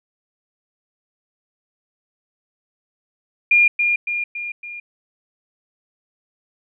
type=tone with echo; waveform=sine; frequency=2414 Hz; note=D7; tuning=47 cents sharp; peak=-10 dBFS; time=3.51-3.68 s; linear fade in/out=5 ms; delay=280 ms; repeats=4; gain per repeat=-5 dB; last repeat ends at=4.8 s; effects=none